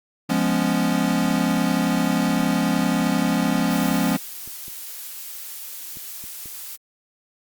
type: chord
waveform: square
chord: C# dominant seventh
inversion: first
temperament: equal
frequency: 174.61 / 207.7 / 246.9 / 277.2 Hz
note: E#3 / G#3 / B3 / C#4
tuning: 0 / 0 / 0 / 0 cents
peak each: -25 dBFS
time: 0.29-4.17 s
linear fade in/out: 10 ms
type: noise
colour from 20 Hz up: blue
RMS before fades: -35 dBFS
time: 3.7-6.77 s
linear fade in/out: 20 ms
type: clicks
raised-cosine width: 3 ms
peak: -31 dBFS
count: 5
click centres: 4.476 / 4.681 / 5.971 / 6.24 / 6.458 s
effects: Opus 48 kbps